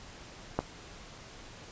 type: clicks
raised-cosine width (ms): 1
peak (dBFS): -13 / -30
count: 2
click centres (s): 0.59 / 0.605
effects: pink hiss -49 dBFS RMS until 1.71 s + resampled to 16000 Hz